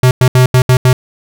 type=tone bursts at uneven times; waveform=square; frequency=127.3 Hz; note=C3; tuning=47 cents flat; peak=-5 dBFS; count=6; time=0.03-0.11 / 0.21-0.28 / 0.35-0.46 / 0.54-0.62 / 0.69-0.77 / 0.85-0.93 s; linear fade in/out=2 ms; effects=none